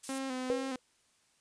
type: noise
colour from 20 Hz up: violet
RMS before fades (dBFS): -38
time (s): 0.03-0.19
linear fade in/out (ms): 10
type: tone with vibrato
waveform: sawtooth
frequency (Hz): 261.6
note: C4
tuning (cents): 0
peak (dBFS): -31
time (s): 0.09-0.76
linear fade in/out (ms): 2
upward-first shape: square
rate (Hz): 2.4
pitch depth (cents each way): 40
type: tone with exponential decay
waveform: sine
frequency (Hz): 493.9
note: B4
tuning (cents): 0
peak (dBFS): -25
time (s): 0.5-0.79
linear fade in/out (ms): 0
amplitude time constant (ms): 63
effects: white hiss -70 dBFS RMS until 1.4 s + resampled to 22050 Hz